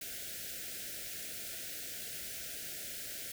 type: band-stop noise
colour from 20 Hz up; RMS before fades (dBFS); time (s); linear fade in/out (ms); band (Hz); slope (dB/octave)
white; -43; 0.01-3.32; 5; 720 to 1400; 96
effects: none